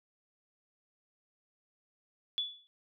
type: tone with exponential decay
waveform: sine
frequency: 3436 Hz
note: A7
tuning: 42 cents flat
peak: -27 dBFS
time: 2.38-2.67 s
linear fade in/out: 0 ms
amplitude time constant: 62 ms
effects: none